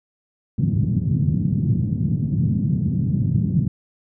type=band-pass noise; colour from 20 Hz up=pink; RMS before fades=-20 dBFS; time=0.58-3.68 s; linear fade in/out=5 ms; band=110 to 190 Hz; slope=24 dB/octave; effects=none